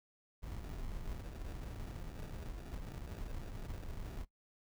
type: noise with sample-and-hold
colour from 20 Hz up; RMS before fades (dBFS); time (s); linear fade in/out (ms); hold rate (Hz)
brown; -44; 0.42-4.25; 20; 1050
effects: noise-tail reverb RT60 0.1 s tail -19 dB re dry